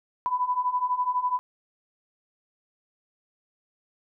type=beating tone pair; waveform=sine; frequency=987.8 / 999.8 Hz; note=B5 / B5; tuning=0 / +21 cents; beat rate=12 Hz; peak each=-28 / -25 dBFS; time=0.26-1.39 s; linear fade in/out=0 ms; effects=none